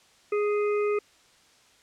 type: harmonic tone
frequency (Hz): 415.3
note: G#4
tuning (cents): 0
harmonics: 1 / 3 / 5 / 6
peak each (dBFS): -23 / -34 / -40 / -40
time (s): 0.32-0.99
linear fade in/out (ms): 5
effects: white hiss -59 dBFS RMS until 1.82 s + low-pass 7000 Hz 12 dB/octave